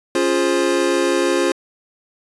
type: chord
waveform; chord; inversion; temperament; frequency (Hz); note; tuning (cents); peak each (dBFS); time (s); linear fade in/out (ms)
square; Db major seventh; none; equal with one note detuned; 277.2 / 349.2 / 415.3 / 528.4; Db4 / F4 / Ab4 / C5; 0 / 0 / 0 / +17; -24 / -19 / -24 / -22; 0.15-1.52; 2
effects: resampled to 24000 Hz

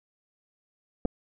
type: clicks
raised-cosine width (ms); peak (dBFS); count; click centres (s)
2; -15; 2; 1.052 / 1.056
effects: none

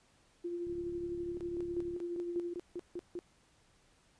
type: tone with tremolo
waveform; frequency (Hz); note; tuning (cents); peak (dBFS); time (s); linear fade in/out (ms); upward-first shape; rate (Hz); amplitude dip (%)
sine; 346.9; F4; -12; -34; 0.44-2.54; 10; triangle; 12; 40
type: click train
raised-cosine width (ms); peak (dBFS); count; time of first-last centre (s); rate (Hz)
5; -40; 46; 0.67-1.938; 35.5
type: tone bursts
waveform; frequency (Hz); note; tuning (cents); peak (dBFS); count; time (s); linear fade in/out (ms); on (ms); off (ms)
sine; 350.8; F4; +8; -37; 10; 1.37-3.19; 0; 38; 160
effects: pink hiss -68 dBFS RMS until 4.19 s + resampled to 22050 Hz

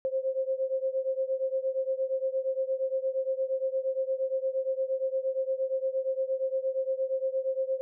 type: beating tone pair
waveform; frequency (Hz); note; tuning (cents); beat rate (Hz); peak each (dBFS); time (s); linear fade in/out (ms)
sine; 525 / 533.6; C5 / C5; +6 / +34; 8.6; -29 / -31; 0.05-7.81; 0
effects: none

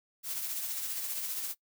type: noise with tremolo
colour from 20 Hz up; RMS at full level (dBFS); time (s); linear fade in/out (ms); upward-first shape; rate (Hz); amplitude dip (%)
blue; -34; 0.23-1.55; 50; triangle; 15; 45
effects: noise-tail reverb RT60 0.1 s tail -21 dB re dry

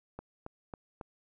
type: click train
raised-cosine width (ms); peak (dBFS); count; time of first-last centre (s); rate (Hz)
1; -27; 4; 0.19-1.012; 3.65
effects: none

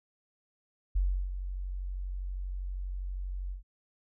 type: tone with ADSR envelope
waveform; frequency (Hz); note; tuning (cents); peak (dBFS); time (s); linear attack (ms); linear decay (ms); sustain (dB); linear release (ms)
sine; 46.25; F#1; 0; -23; 0.95-3.63; 12; 330; -10; 120
effects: none

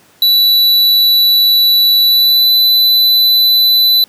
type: tone with pitch glide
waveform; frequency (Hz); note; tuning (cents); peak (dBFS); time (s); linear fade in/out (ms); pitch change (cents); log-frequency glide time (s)
square; 3951 to 3995; B7 to B7; 0 to +19; -7; 0.22-4.04; 2; +19; 2.04-2.52
effects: pink hiss -47 dBFS RMS until 4.08 s + high-pass 150 Hz 12 dB/octave

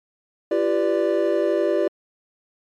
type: chord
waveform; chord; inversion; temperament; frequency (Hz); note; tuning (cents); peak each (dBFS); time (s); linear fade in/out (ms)
triangle; G dominant seventh; third; equal with one note detuned; 340.5 / 392 / 493.9 / 587.3; F4 / G4 / B4 / D5; -44 / 0 / 0 / 0; -21 / -21 / -25 / -20; 0.51-1.88; 5
effects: MP3 64 kbps

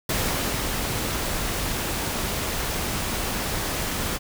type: noise with ADSR envelope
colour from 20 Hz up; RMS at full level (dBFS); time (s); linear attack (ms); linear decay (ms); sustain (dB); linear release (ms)
pink; -24; 0.09-4.19; 4; 560; -3; 35
effects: none

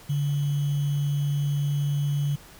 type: tone with sample-and-hold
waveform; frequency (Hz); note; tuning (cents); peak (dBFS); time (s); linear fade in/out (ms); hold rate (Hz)
sine; 143.7; D3; -37; -22; 0.09-2.36; 10; 3150
effects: pink hiss -49 dBFS RMS until 2.59 s

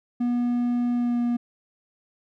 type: tone with pitch glide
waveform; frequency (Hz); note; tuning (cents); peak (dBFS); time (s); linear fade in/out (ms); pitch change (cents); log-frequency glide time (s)
triangle; 242.2 to 239.6; B3 to A#3; -34 to +48; -19; 0.2-1.37; 10; -18; 0.94-1.19
effects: none

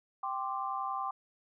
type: chord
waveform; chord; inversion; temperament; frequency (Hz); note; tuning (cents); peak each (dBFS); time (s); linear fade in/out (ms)
sine; G suspended fourth; none; just; 784 / 1045.3 / 1176; G5 / C6 / D6; 0 / -2 / +2; -37 / -37 / -37; 0.23-1.11; 5
effects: none

